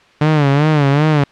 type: tone with vibrato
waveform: sawtooth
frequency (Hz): 146.83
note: D3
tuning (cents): 0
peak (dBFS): -6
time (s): 0.21-1.24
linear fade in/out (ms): 5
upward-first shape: sine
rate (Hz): 2.6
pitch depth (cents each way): 110
effects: white hiss -48 dBFS RMS until 1.31 s + low-pass 3000 Hz 12 dB/octave